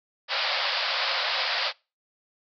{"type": "band-pass noise", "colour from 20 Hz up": "white", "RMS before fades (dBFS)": -27, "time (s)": [0.28, 1.73], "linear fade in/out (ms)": 50, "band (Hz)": [510, 5000], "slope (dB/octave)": 96, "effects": ["noise-tail reverb RT60 0.3 s tail -25 dB re dry"]}